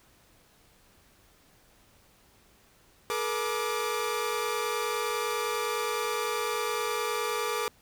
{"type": "tone cluster", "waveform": "sawtooth", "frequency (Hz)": [427.6, 477.4, 1179], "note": ["A4", "A#4", "D6"], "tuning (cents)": [-49, 41, 6], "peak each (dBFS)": -29, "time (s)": [3.1, 7.68], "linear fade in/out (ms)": 0, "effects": ["pink hiss -61 dBFS RMS until 7.81 s"]}